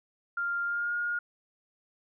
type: tone with pitch glide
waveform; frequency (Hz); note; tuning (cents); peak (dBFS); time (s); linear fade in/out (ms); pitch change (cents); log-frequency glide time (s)
sine; 1396.9 to 1426.3; F6 to F6; 0 to +36; -28; 0.37-1.19; 5; +36; 0.64-0.94
effects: none